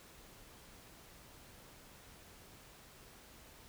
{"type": "silence", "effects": ["pink hiss -58 dBFS RMS until 3.68 s"]}